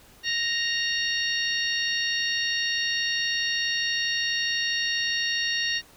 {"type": "harmonic tone with a mistuned harmonic", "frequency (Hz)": 932.3, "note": "A#5", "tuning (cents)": 0, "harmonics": [2, 3, 4, 5, 6], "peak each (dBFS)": [-28, -30, -31, -32, -33], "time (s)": [0.23, 5.82], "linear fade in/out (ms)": 50, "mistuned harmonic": 5, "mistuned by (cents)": -91, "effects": ["pink hiss -53 dBFS RMS until 5.96 s"]}